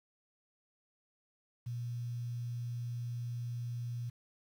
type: tone with quantisation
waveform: sine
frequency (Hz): 120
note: B2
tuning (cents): -49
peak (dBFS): -36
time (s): 1.66-4.1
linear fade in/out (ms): 10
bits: 10
effects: none